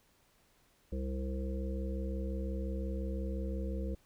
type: harmonic tone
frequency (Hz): 65.7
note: C2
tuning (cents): +8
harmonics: 1 / 3 / 5 / 7 / 8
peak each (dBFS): -35 / -41 / -45 / -46 / -46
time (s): 0.92-3.95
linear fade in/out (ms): 5
effects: pink hiss -69 dBFS RMS until 4.05 s